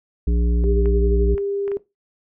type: harmonic tone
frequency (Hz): 58.8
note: A#1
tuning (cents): +16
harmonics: 1 / 3 / 5 / 7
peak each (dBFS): -16 / -26 / -30 / -33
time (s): 0.27-1.35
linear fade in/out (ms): 5
type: tone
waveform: sine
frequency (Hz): 400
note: G4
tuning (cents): +35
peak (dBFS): -21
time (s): 0.64-1.77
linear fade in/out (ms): 0
type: clicks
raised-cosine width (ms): 0.5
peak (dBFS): -23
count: 4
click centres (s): 0.858 / 1.38 / 1.679 / 1.717
effects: noise-tail reverb RT60 0.2 s tail -17 dB re dry